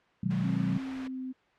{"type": "chord", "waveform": "sine", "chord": "G# minor seventh", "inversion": "first", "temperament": "equal with one note detuned", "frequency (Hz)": [123.47, 155.56, 185, 211.4], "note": ["B2", "D#3", "F#3", "G#3"], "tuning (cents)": [0, 0, 0, 31], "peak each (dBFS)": [-34, -33, -29, -35], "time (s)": [0.23, 0.78], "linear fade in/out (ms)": 5}
{"type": "noise", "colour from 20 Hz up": "white", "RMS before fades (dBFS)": -38, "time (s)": [0.3, 1.08], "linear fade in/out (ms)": 10}
{"type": "tone with pitch glide", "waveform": "sine", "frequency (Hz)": [265.6, 258.5], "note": ["C4", "C4"], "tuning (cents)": [26, -21], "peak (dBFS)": -34, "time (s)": [0.43, 1.33], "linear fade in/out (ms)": 20, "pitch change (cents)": -47, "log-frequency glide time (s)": [0.83, 1.21]}
{"effects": ["white hiss -64 dBFS RMS until 1.58 s", "low-pass 2000 Hz 12 dB/octave"]}